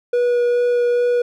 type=tone with vibrato; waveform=triangle; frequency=484.5 Hz; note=B4; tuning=33 cents flat; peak=-12 dBFS; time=0.13-1.22 s; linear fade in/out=5 ms; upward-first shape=sine; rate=2.4 Hz; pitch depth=8 cents each way; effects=none